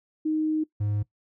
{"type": "tone pair in turn", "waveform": ["sine", "triangle"], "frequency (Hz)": [311.1, 103.82], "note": ["D#4", "G#2"], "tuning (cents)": [0, 0], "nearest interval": "octave + perfect fifth", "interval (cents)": 1900, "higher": "first", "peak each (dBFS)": -22, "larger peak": "neither", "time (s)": [[0.25, 0.64], [0.8, 1.03]], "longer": "first", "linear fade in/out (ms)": 10, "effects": ["noise-tail reverb RT60 0.1 s tail -19 dB re dry"]}